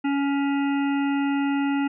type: harmonic tone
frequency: 280 Hz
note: C#4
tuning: 18 cents sharp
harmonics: 1 / 3 / 5 / 7 / 9 / 10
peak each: -21 / -31 / -35 / -38 / -40 / -41 dBFS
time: 0.04-1.88 s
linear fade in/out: 10 ms
effects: none